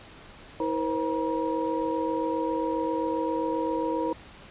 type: tone cluster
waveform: sine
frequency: 322 / 477.5 / 525 / 953 Hz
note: E4 / A#4 / C5 / A#5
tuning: -41 / +42 / +6 / +38 cents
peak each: -29 / -31 / -32 / -31 dBFS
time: 0.6-4.13 s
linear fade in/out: 2 ms
effects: pink hiss -48 dBFS RMS until 4.5 s + resampled to 8000 Hz